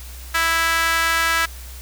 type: tone with high-pass filter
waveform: sawtooth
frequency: 329.6 Hz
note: E4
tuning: in tune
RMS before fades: -19 dBFS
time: 0.34-1.46 s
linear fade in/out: 10 ms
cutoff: 1500 Hz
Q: 2.4
effects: added 62 Hz sine -34 dBFS peak until 1.81 s + white hiss -41 dBFS RMS until 1.81 s